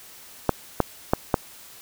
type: clicks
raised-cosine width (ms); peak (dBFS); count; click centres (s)
1; -3; 4; 0.493 / 0.803 / 1.135 / 1.342
effects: white hiss -46 dBFS RMS until 1.81 s